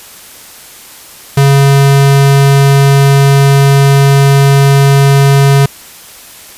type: tone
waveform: square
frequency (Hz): 138.8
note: C#3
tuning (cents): +3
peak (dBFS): -4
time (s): 1.37-5.66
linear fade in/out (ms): 5
effects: white hiss -33 dBFS RMS until 6.57 s + resampled to 32000 Hz